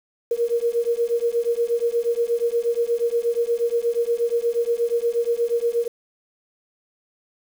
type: beating tone pair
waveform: sine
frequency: 466.2 / 474.6 Hz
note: A#4 / A#4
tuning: 0 / +31 cents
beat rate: 8.4 Hz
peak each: -22 dBFS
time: 0.31-5.88 s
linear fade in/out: 5 ms
effects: 7-bit